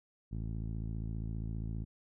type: tone with low-pass filter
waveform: 10% pulse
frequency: 55 Hz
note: A1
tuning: in tune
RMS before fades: -38 dBFS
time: 0.31-1.85 s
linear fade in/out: 20 ms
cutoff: 160 Hz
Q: 0.66
effects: none